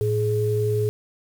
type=tone pair together; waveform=sine; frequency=111.13 / 421.5 Hz; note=A2 / G#4; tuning=+18 / +26 cents; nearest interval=octave + major seventh; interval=2308 cents; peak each=-22 dBFS; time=0.01-0.89 s; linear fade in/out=0 ms; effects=7-bit